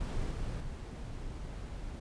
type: noise with level steps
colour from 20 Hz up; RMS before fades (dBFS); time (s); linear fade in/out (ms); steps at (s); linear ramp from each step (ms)
brown; -35 / -37 / -41; 0-2; 10; 0.31 / 0.6; 5
effects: resampled to 22050 Hz